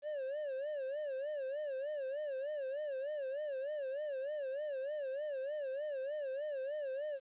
triangle tone with vibrato, 564 Hz, C#5, 30 cents sharp, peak -35 dBFS, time 0.02-7.2 s, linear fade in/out 50 ms, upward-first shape sine, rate 3.3 Hz, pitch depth 140 cents each way, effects resampled to 8000 Hz + 12-bit

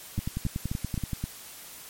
two click trains, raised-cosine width 5 ms, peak -17 / -17 dBFS, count 5 / 11, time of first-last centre 0.19-1.24 / 0.18-1.132 s, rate 3.81 / 10.5 Hz, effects white hiss -45 dBFS RMS until 1.89 s + MP3 64 kbps

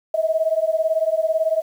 sine beating tone pair, 632 / 650 Hz, D#5 / E5, +27 / -24 cents, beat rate 18 Hz, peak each -20 dBFS, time 0.14-1.62 s, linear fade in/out 5 ms, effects 8-bit

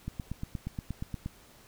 click train, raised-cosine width 5 ms, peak -22 dBFS, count 11, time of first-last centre 0.08-1.261 s, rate 8.47 Hz, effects pink hiss -57 dBFS RMS until 1.67 s

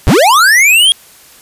square linear sweep, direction up, 41.8 to 3308 Hz, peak -5 dBFS, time 0.07-0.92 s, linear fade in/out 0 ms, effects white hiss -40 dBFS RMS until 1.41 s + resampled to 32000 Hz

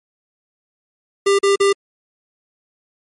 square tone bursts, 397.5 Hz, G4, 24 cents sharp, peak -12 dBFS, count 3, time 1.26-1.73 s, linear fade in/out 10 ms, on 130 ms, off 40 ms, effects MP3 48 kbps

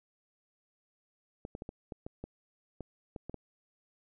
clicks, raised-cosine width 2 ms, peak -27 dBFS, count 11, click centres 1.451 / 1.551 / 1.621 / 1.691 / 1.922 / 2.065 / 2.24 / 2.807 / 3.162 / 3.296 / 3.343 s, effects none

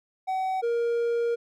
triangle tone pair in turn, 756 / 469.6 Hz, F#5 / A#4, +37 / +13 cents, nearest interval minor sixth, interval 824 cents, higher first, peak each -23 / -21 dBFS, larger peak second, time 0.27-0.62 / 0.62-1.36 s, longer second, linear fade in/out 20 ms, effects none

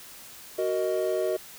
triangle chord, D# minor, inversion first, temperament just, 373.4 / 466.7 / 622.3 Hz, F#4 / A#4 / D#5, +16 / +2 / 0 cents, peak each -26 / -29 / -26 dBFS, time 0.58-1.37 s, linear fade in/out 10 ms, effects white hiss -46 dBFS RMS until 1.58 s

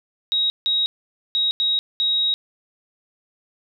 sine tone bursts at uneven times, 3800 Hz, A#7, 33 cents sharp, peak -17 dBFS, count 5, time 0.32-0.5 / 0.66-0.86 / 1.35-1.51 / 1.6-1.79 / 2-2.34 s, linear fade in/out 0 ms, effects none

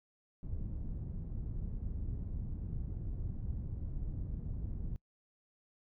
pink low-pass noise, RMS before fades -39 dBFS, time 0.43-4.96 s, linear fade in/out 0 ms, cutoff 140 Hz, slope 12 dB/octave, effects noise-tail reverb RT60 0.1 s tail -25 dB re dry

